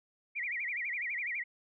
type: tone with vibrato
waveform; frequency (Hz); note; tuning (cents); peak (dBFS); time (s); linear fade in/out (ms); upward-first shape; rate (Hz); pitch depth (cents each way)
sine; 2136; C7; +35; -33; 0.35-1.44; 20; sine; 12; 220
effects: none